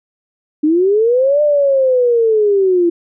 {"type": "linear two-way sweep", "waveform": "sine", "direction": "up then down", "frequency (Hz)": [293.7, 600, 336.4], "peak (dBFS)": -9, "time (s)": [0.63, 2.9], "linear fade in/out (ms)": 10, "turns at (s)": 1.42, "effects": []}